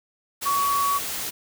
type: tone in noise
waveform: sine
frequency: 1126 Hz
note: C#6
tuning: 27 cents sharp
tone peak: -20 dBFS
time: 0.45-0.99 s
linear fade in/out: 20 ms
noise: white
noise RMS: -30 dBFS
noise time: 0.41-1.31 s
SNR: +7 dB
effects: none